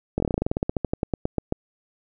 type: slowing click train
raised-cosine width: 2 ms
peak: -9 dBFS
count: 22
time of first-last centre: 0.18-1.524 s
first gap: 21 ms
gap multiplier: 1.1
effects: none